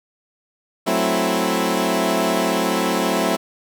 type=chord; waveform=15% pulse; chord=F# half-diminished seventh; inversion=none; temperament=equal; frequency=185 / 220 / 261.6 / 329.6 Hz; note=F#3 / A3 / C4 / E4; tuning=0 / 0 / 0 / 0 cents; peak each=-17 dBFS; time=0.86-3.37 s; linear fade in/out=20 ms; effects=none